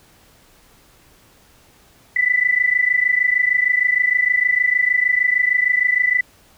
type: tone pair together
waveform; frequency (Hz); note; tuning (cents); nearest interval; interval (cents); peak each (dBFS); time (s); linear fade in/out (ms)
sine; 1975.5 / 2002; B6 / B6; 0 / +23; unison; 23; -17; 2.16-6.21; 5
effects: pink hiss -52 dBFS RMS until 6.57 s